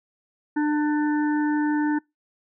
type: harmonic tone with a mistuned harmonic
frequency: 299 Hz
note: D4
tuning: 31 cents sharp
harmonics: 1 / 3 / 5 / 6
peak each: -20 / -30 / -34 / -36 dBFS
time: 0.56-1.99 s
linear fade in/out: 10 ms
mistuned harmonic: 6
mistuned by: -20 cents
effects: noise-tail reverb RT60 0.2 s tail -26 dB re dry